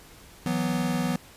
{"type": "chord", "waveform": "square", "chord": "E suspended second", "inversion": "none", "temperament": "equal", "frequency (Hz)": [164.81, 185, 246.9], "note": ["E3", "F#3", "B3"], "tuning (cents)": [0, 0, 0], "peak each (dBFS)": [-30, -30, -29], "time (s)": [0.46, 1.16], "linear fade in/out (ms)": 2, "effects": ["pink hiss -50 dBFS RMS until 1.36 s", "resampled to 32000 Hz"]}